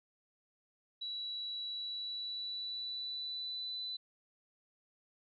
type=tone with pitch glide; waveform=sine; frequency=3921 to 3996 Hz; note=B7 to B7; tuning=-13 to +20 cents; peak=-38 dBFS; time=1.01-3.97 s; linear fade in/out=10 ms; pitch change=+33 cents; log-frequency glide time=1.66-3.82 s; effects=none